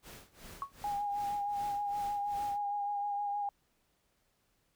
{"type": "noise with tremolo", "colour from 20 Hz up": "pink", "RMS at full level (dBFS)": -49, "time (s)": [0.02, 2.6], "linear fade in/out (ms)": 50, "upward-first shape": "sine", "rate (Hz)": 2.6, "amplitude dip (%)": 90}
{"type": "tone with exponential decay", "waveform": "sine", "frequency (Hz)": 1108.7, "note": "C#6", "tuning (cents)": 0, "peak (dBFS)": -30, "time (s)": [0.62, 0.72], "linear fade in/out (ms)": 1, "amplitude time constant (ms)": 21}
{"type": "tone with vibrato", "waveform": "sine", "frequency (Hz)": 816, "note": "G#5", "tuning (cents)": -31, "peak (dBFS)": -32, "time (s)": [0.84, 3.49], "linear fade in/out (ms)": 2, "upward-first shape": "sine", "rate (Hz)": 6.4, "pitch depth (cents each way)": 21}
{"effects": ["pink hiss -75 dBFS RMS until 4.75 s"]}